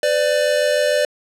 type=tone pair together; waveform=square; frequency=505 / 591.6 Hz; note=B4 / D5; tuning=+39 / +13 cents; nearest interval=minor third; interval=274 cents; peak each=-21 / -17 dBFS; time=0.03-1.05 s; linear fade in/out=2 ms; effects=low-pass 10000 Hz 12 dB/octave